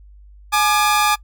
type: tone pair together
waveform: sawtooth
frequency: 842.4 / 1200 Hz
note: G#5 / D6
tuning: +24 / +37 cents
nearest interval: tritone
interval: 613 cents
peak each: -13 dBFS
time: 0.52-1.16 s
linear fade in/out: 20 ms
effects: noise-tail reverb RT60 0.1 s tail -23 dB re dry + added 50 Hz sine -41 dBFS peak until 1.23 s